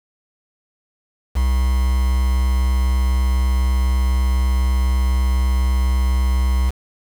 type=tone with quantisation; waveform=triangle; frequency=64 Hz; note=C2; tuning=38 cents flat; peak=-12 dBFS; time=1.35-6.71 s; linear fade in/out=20 ms; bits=5; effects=none